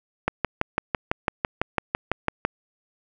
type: click train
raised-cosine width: 0.5 ms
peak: -6 dBFS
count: 14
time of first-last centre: 0.28-2.45 s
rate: 5.99 Hz
effects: none